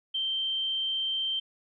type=tone; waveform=sine; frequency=3132 Hz; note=G7; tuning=2 cents flat; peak=-27 dBFS; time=0.14-1.4 s; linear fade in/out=10 ms; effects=none